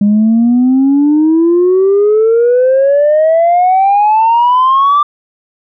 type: exponential sweep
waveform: sine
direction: up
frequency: 202 to 1186 Hz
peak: -4 dBFS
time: 0.01-5.03 s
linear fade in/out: 5 ms
effects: tanh soft clip ceiling -3 dBFS